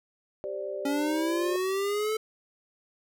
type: chord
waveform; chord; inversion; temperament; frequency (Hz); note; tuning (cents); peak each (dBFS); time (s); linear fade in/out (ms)
sine; G suspended fourth; none; just; 392 / 522.7 / 588; G4 / C5 / D5; 0 / -2 / +2; -36 / -38 / -34; 0.44-1.56; 0
type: linear sweep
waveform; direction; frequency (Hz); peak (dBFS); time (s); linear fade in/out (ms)
square; up; 277.2 to 440; -27; 0.85-2.17; 5
effects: none